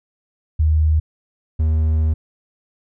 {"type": "tone pair in turn", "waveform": ["sine", "triangle"], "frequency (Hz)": [77.78, 78.59], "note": ["D#2", "D#2"], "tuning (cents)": [0, 18], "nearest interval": "unison", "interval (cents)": 18, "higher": "second", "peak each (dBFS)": -12, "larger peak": "neither", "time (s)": [[0.59, 1], [1.59, 2.14]], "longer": "second", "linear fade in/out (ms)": 10, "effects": []}